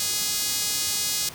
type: tone with high-pass filter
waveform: sawtooth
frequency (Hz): 415.3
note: G#4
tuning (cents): 0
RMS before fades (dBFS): -26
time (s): 0-1.29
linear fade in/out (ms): 2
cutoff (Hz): 5000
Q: 1.1
effects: pink hiss -41 dBFS RMS until 1.34 s + high-pass 80 Hz 12 dB/octave